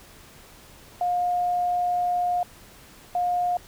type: tone pair in turn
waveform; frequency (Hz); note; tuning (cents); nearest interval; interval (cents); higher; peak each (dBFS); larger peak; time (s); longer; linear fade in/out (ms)
sine; 712 / 712; F5 / F5; +33 / +33; unison; 0; neither; -21; neither; 1.01-2.43 / 3.15-3.57; first; 2
effects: pink hiss -49 dBFS RMS until 3.67 s